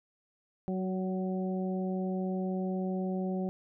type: harmonic tone with a mistuned harmonic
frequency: 187.2 Hz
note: F#3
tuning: 20 cents sharp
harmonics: 1 / 2 / 3 / 4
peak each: -31 / -37 / -41 / -43 dBFS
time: 0.68-3.49 s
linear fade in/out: 0 ms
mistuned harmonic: 2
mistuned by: -15 cents
effects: none